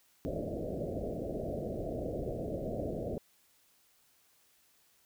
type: low-pass noise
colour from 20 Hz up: white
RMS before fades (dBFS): -37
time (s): 0.25-3.18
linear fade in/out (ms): 0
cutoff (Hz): 670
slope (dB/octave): 96
effects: white hiss -68 dBFS RMS until 5.05 s